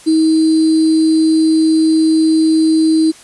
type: tone with sample-and-hold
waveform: sine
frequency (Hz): 318.3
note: D#4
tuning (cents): +39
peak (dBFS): -8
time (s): 0.06-3.12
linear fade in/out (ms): 20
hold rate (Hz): 4410
effects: white hiss -40 dBFS RMS until 3.23 s + resampled to 24000 Hz